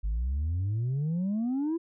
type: exponential sweep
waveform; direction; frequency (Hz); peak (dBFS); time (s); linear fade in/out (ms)
sine; up; 49 to 342.4; -24; 0.03-1.78; 20
effects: tanh soft clip ceiling -25 dBFS